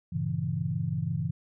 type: chord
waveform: sine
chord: G diminished seventh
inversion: none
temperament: equal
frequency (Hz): 98 / 116.54 / 138.59 / 164.81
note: G2 / Bb2 / Db3 / Fb3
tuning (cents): 0 / 0 / 0 / 0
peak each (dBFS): -35 / -35 / -32 / -31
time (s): 0.12-1.31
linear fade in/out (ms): 10
effects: none